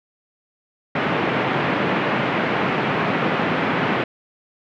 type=band-pass noise; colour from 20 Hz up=pink; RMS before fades=-21 dBFS; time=0.95-4.04 s; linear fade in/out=5 ms; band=150 to 2600 Hz; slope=24 dB/octave; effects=none